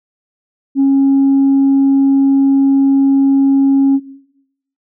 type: tone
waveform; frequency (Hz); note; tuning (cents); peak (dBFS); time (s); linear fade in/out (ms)
sine; 273.5; C#4; -23; -6; 0.75-4; 50
effects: noise-tail reverb RT60 0.8 s tail -17 dB re dry + tanh soft clip ceiling -5 dBFS